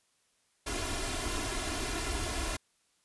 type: noise with comb filter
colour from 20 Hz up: pink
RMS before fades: -34 dBFS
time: 0.66-2.57 s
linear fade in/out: 10 ms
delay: 2.9 ms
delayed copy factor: +0.8
effects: white hiss -72 dBFS RMS until 3.04 s + resampled to 24000 Hz